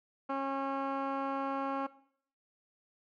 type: tone with low-pass filter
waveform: 15% pulse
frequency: 272.7 Hz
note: C#4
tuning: 28 cents flat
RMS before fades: -34 dBFS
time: 0.29-1.87 s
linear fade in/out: 10 ms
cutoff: 1500 Hz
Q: 1.9
effects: noise-tail reverb RT60 0.6 s tail -18 dB re dry + MP3 96 kbps